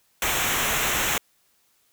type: noise with comb filter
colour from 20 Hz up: pink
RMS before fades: -24 dBFS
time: 0.22-1.18 s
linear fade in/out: 2 ms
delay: 0.21 ms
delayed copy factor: -0.7
effects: white hiss -65 dBFS RMS until 1.92 s